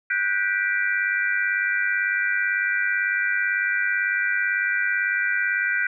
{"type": "chord", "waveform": "sine", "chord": "G major seventh", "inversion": "third", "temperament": "just", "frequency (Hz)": [1470, 1568, 1960, 2352], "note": ["F#6", "G6", "B6", "D7"], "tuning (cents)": [-12, 0, -14, 2], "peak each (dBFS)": [-25, -25, -26, -29], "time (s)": [0.1, 5.87], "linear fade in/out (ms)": 5, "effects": []}